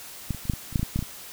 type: clicks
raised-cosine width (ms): 5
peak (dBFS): -14 / -24 / -27 / -10 / -18 / -27 / -10 / -14 / -13 / -13 / -13 / -20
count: 12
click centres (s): 0.307 / 0.347 / 0.454 / 0.498 / 0.536 / 0.727 / 0.758 / 0.795 / 0.83 / 0.96 / 0.991 / 1.026
effects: white hiss -42 dBFS RMS until 1.32 s